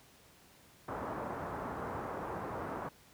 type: low-pass noise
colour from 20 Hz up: white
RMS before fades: -40 dBFS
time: 0.88-2.89 s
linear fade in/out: 5 ms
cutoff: 1200 Hz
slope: 24 dB/octave
effects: pink hiss -61 dBFS RMS until 3.13 s + high-pass 60 Hz 12 dB/octave